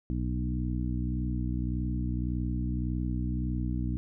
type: harmonic tone with a mistuned harmonic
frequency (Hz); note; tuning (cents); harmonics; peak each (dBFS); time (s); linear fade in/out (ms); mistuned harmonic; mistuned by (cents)
61.74; B1; 0; 1 / 2 / 3 / 4 / 5; -31 / -34 / -36 / -37 / -38; 0.1-3.97; 0; 1; +38
effects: none